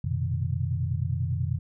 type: tone cluster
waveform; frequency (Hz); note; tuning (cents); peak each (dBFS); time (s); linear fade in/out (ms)
sine; 89.7 / 118.1 / 128.2 / 154.6; F2 / A#2 / C3 / D#3; +47 / +23 / -35 / -11; -29 / -31 / -30 / -33; 0.04-1.59; 5
effects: none